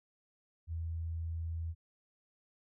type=tone; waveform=sine; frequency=82.41 Hz; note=E2; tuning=in tune; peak=-35 dBFS; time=0.67-1.75 s; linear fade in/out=50 ms; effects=none